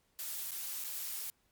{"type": "noise with dropouts", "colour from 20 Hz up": "blue", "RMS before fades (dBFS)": -40, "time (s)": [0.19, 1.3], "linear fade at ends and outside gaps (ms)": 0, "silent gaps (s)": [[0.509, 0.517], [0.84, 0.845]], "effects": ["pink hiss -74 dBFS RMS until 1.51 s", "MP3 96 kbps"]}